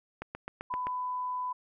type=click train; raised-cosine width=0.5 ms; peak=-22 dBFS; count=6; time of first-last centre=0.22-0.869 s; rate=7.7 Hz
type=tone; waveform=sine; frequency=1000 Hz; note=B5; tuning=21 cents sharp; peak=-31 dBFS; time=0.7-1.53 s; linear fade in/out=10 ms
effects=none